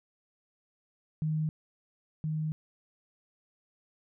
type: tone pair in turn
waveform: sine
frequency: 155.56 / 155.56 Hz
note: D#3 / D#3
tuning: 0 / 0 cents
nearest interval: unison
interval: 0 cents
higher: neither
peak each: -27 / -29 dBFS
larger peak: first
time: 1.22-1.49 / 2.24-2.52 s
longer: second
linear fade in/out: 0 ms
effects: none